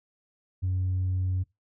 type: tone with tanh clipping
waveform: triangle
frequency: 92.5 Hz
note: F#2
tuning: in tune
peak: -25 dBFS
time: 0.62-1.44 s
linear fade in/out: 20 ms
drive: 6 dB
effects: noise-tail reverb RT60 0.2 s tail -21 dB re dry